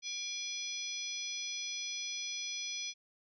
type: harmonic tone with a mistuned harmonic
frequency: 840 Hz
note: G#5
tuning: 19 cents sharp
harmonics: 3 / 4 / 5 / 6 / 7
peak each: -43 / -43 / -48 / -44 / -42 dBFS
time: 0.02-2.94 s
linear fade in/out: 50 ms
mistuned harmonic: 3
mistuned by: -98 cents
effects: none